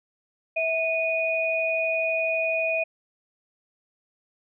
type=tone pair together; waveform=sine; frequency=652 / 2472 Hz; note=E5 / D#7; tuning=-19 / -12 cents; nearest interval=octave + major seventh; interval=2307 cents; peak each=-25 dBFS; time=0.56-2.84 s; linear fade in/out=10 ms; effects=none

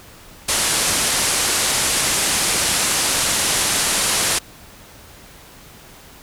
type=low-pass noise; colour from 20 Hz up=white; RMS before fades=-19 dBFS; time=0.48-4.39 s; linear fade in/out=10 ms; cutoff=11000 Hz; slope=48 dB/octave; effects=pink hiss -43 dBFS RMS until 6.22 s

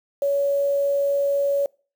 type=tone with quantisation; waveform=sine; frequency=562 Hz; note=C#5; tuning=24 cents sharp; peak=-18 dBFS; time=0.22-1.66 s; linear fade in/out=2 ms; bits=7; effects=noise-tail reverb RT60 0.4 s tail -26 dB re dry

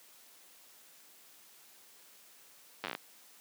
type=slowing click train; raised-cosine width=0.3 ms; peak=-20 dBFS; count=9; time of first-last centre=2.84-2.951 s; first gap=9 ms; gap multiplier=1.12; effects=white hiss -59 dBFS RMS until 3.4 s + high-pass 200 Hz 12 dB/octave

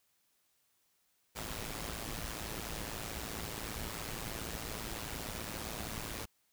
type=noise with amplitude modulation; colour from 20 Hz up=pink; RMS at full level=-38 dBFS; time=1.35-6.26 s; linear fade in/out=20 ms; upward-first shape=sine; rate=110 Hz; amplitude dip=75%; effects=white hiss -75 dBFS RMS until 6.52 s

